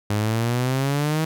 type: exponential sweep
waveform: sawtooth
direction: up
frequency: 102.2 to 160.7 Hz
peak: -16 dBFS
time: 0.1-1.25 s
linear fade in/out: 5 ms
effects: none